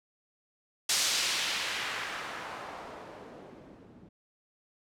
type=noise with low-pass filter sweep; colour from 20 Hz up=blue; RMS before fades=-35 dBFS; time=0.89-4.09 s; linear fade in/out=5 ms; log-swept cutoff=6200 to 210 Hz; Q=1; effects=none